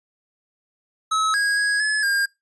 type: tone with pitch steps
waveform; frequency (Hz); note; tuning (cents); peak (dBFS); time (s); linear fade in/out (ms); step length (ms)
square; 1289 / 1644 / 1658 / 1710 / 1611; E6 / G#6 / G#6 / A6 / G6; -39 / -18 / -3 / -50 / +47; -19; 1.11-2.26; 10; 230
effects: noise-tail reverb RT60 0.2 s tail -23 dB re dry + resampled to 24000 Hz